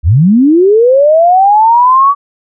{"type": "linear sweep", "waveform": "sine", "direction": "up", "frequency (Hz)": [64.1, 1148], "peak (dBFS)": -3, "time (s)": [0.03, 2.15], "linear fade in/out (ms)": 50, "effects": []}